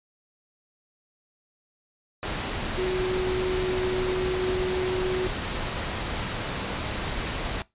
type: tone in noise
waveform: sine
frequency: 370 Hz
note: F#4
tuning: in tune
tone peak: -24 dBFS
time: 2.78-5.27 s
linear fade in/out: 0 ms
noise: pink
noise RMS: -30 dBFS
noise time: 2.23-7.62 s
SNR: +3 dB
effects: noise-tail reverb RT60 0.2 s tail -21 dB re dry + resampled to 8000 Hz